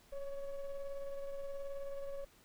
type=ring-modulated tone; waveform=triangle; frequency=282.4 Hz; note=C#4; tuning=32 cents sharp; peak=-34 dBFS; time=0.12-2.25 s; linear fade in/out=10 ms; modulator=273 Hz; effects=pink hiss -65 dBFS RMS until 2.44 s